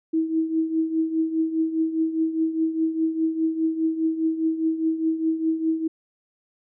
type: tone with tremolo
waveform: sine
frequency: 321.8 Hz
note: E4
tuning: 42 cents flat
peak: -17 dBFS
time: 0.13-5.88 s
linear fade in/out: 10 ms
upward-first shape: triangle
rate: 4.9 Hz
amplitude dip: 75%
effects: none